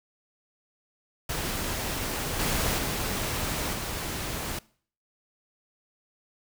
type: noise with level steps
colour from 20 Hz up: pink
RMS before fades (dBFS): -31 / -27 / -30 / -33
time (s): 1.29-4.59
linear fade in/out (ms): 5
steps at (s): 2.39 / 2.78 / 3.73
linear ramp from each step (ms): 5
effects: noise-tail reverb RT60 0.5 s tail -22 dB re dry